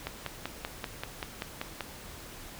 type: click train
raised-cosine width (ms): 0.3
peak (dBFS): -17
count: 10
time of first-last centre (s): 0.07-1.807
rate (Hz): 5.18
effects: pink hiss -46 dBFS RMS until 2.59 s